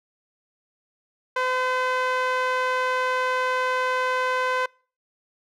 sawtooth tone with band-pass filter, 510 Hz, C5, 44 cents flat, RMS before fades -24 dBFS, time 1.36-4.66 s, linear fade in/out 5 ms, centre 1300 Hz, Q 1.3, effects noise-tail reverb RT60 0.4 s tail -26 dB re dry

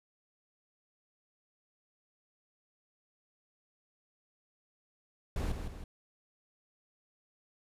brown noise with echo, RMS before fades -33 dBFS, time 5.36-5.52 s, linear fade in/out 2 ms, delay 160 ms, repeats 2, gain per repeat -6 dB, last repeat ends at 5.84 s, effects resampled to 32000 Hz

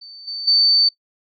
sine tone with level steps, 4552 Hz, C#8, 45 cents sharp, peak -37 / -26 / -12 dBFS, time 0.01-0.89 s, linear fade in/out 10 ms, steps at 0.27 / 0.47 s, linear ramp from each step 10 ms, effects noise-tail reverb RT60 0.1 s tail -19 dB re dry

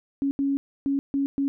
sine tone bursts at uneven times, 277.2 Hz, C#4, in tune, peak -21 dBFS, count 5, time 0.22-0.31 / 0.39-0.57 / 0.86-0.99 / 1.14-1.26 / 1.38-1.48 s, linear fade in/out 0 ms, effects none

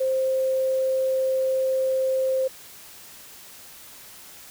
sine tone, 525 Hz, C5, 6 cents sharp, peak -20 dBFS, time 0-2.48 s, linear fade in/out 10 ms, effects white hiss -45 dBFS RMS until 4.5 s

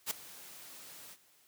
white noise with ADSR envelope, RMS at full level -32 dBFS, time 0.06-1.17 s, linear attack 48 ms, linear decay 6 ms, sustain -19 dB, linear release 51 ms, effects white hiss -66 dBFS RMS until 1.47 s + high-pass 100 Hz 12 dB/octave

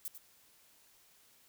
violet noise with echo, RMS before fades -40 dBFS, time 0.05-0.08 s, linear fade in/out 0 ms, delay 97 ms, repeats 1, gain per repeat -9 dB, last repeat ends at 0.177 s, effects white hiss -65 dBFS RMS until 1.48 s

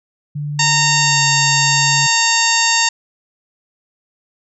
sine tone with pitch glide, 146.83 to 140.6 Hz, D3 to C#3, 0 to +25 cents, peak -20 dBFS, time 0.35-2.07 s, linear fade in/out 10 ms, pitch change -75 cents, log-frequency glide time 0.99-1.21 s
harmonic tone, 920 Hz, A#5, 23 cents flat, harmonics 1 / 2 / 3 / 4 / 5 / 6 / 7 / 8, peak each -19 / -19 / -20 / -23 / -19 / -24 / -22 / -19 dBFS, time 0.59-2.89 s, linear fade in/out 5 ms
effects none

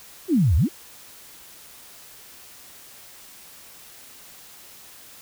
sine exponential two-way sweep, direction down then up, 401.4 to 68.7 to 401.4 Hz, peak -15 dBFS, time 0.28-0.69 s, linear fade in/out 50 ms, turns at 0.56 s, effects white hiss -46 dBFS RMS until 5.21 s

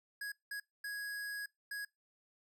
square tone bursts at uneven times, 1661.2 Hz, G#6, in tune, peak -40 dBFS, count 4, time 0.21-0.32 / 0.51-0.6 / 0.84-1.46 / 1.71-1.85 s, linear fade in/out 5 ms, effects noise-tail reverb RT60 0.2 s tail -25 dB re dry

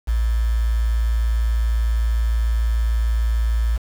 sine tone with quantisation, 56.7 Hz, A#1, 47 cents flat, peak -16 dBFS, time 0.07-3.78 s, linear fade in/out 20 ms, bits 6, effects none

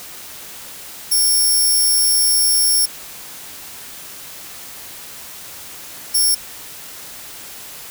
5% pulse tone bursts at uneven times, 5470 Hz, F8, 37 cents flat, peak -7 dBFS, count 2, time 1.11-2.86 / 6.14-6.35 s, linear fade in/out 10 ms, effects white hiss -35 dBFS RMS until 7.9 s

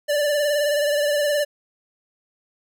square tone with vibrato, 586 Hz, D5, 4 cents flat, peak -19 dBFS, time 0.08-1.45 s, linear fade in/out 20 ms, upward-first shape sine, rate 19 Hz, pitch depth 39 cents each way, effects none

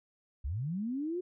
sine linear sweep, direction up, 56.4 to 370 Hz, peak -32 dBFS, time 0.44-1.21 s, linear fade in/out 10 ms, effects none

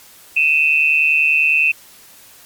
sine tone pair together, 2521 / 2671 Hz, D#7 / E7, +22 / +22 cents, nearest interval minor second, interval 100 cents, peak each -14 dBFS, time 0.36-1.72 s, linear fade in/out 10 ms, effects white hiss -44 dBFS RMS until 2.45 s + MP3 96 kbps

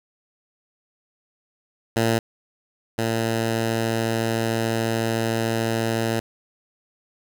10% pulse tone pair in turn, 114.1 / 113.69 Hz, A#2 / A#2, -37 / -43 cents, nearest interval unison, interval 6 cents, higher first, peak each -10 / -13 dBFS, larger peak first, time 1.96-2.19 / 2.98-6.2 s, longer second, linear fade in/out 5 ms, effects none

